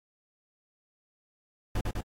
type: noise with echo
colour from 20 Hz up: brown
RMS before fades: -28 dBFS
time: 1.75-1.81 s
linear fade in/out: 5 ms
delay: 100 ms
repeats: 2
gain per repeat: -2 dB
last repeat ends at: 2.01 s
effects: AAC 48 kbps